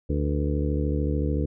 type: harmonic tone with a mistuned harmonic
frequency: 73.42 Hz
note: D2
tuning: in tune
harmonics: 1 / 2 / 3 / 4 / 5 / 6 / 7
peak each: -25 / -29 / -34 / -30 / -37 / -34 / -35 dBFS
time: 0.09-1.46 s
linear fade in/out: 10 ms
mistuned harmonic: 7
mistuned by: -67 cents
effects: none